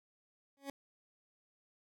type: tone with exponential growth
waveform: 20% pulse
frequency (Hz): 277.2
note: C#4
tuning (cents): 0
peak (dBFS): -32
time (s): 0.57-0.7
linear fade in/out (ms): 1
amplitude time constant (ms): 27
effects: none